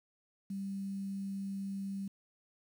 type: tone with quantisation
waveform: sine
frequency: 196 Hz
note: G3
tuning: in tune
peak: -36 dBFS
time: 0.5-2.08 s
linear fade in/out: 5 ms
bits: 10
effects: none